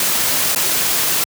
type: noise with dropouts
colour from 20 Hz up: white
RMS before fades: -17 dBFS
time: 0-1.24 s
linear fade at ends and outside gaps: 2 ms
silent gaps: 0.549-0.559 s
effects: high-pass 100 Hz 12 dB/octave